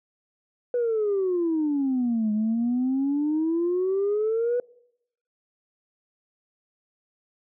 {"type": "exponential two-way sweep", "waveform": "sine", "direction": "down then up", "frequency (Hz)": [494.7, 210, 494.7], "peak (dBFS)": -20, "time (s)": [0.74, 4.6], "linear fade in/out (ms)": 2, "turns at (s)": 2.32, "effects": ["noise-tail reverb RT60 0.8 s tail -25 dB re dry", "tanh soft clip ceiling -18 dBFS"]}